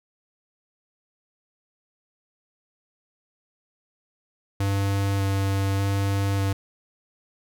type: tone with vibrato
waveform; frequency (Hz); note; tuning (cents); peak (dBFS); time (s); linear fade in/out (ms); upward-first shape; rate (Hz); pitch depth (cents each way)
square; 98.4; G2; +7; -22; 4.6-6.53; 5; square; 0.84; 9
effects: none